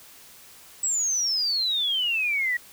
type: exponential sweep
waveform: sine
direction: down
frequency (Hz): 7890 to 1900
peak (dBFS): -22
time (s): 0.83-2.57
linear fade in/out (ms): 5
effects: white hiss -49 dBFS RMS until 2.72 s